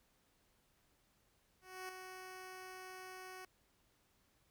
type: tone with ADSR envelope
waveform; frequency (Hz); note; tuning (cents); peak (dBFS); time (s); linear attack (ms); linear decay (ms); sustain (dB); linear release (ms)
10% pulse; 371.9; F#4; +9; -35; 1.61-3.45; 280; 3; -6; 3
effects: pink hiss -75 dBFS RMS until 4.5 s